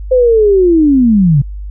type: linear sweep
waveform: sine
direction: down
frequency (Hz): 520 to 130.1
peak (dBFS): -5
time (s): 0.11-1.42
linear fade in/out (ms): 10
effects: added 50 Hz sine -21 dBFS peak until 1.7 s